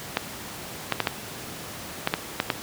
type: clicks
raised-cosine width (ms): 0.3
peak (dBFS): -5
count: 8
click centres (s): 0.171 / 0.923 / 1.003 / 1.072 / 2.074 / 2.139 / 2.401 / 2.502
effects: pink hiss -37 dBFS RMS until 2.62 s + high-pass 100 Hz 12 dB/octave